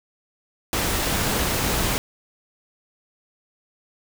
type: noise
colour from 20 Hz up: pink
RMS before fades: -23 dBFS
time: 0.73-1.98 s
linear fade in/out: 0 ms
effects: none